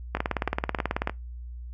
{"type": "two click trains", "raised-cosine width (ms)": 0.5, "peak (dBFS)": [-15, -10], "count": [4, 18], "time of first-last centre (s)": [[0.17, 1.096], [0.15, 1.074]], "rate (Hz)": [3.24, 18.4], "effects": ["noise-tail reverb RT60 0.2 s tail -22 dB re dry", "added 60 Hz sine -36 dBFS peak until 1.73 s"]}